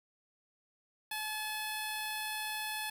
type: tone with notch filter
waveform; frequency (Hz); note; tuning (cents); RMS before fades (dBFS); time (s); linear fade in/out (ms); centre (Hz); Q
5% pulse; 859; A5; -42; -38; 1.11-2.9; 5; 6700; 0.67
effects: 9-bit